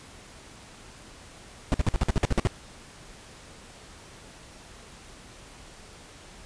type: noise bursts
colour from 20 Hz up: brown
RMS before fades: -21 dBFS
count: 11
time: 1.72-2.471 s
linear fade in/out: 0 ms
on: 21 ms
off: 52 ms
effects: pink hiss -48 dBFS RMS until 6.45 s + resampled to 22050 Hz